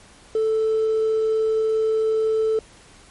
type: tone with hard clipping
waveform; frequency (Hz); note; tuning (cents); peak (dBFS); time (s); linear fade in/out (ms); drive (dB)
triangle; 440; A4; 0; -17; 0.35-2.59; 2; 2
effects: pink hiss -49 dBFS RMS until 3.1 s + MP3 48 kbps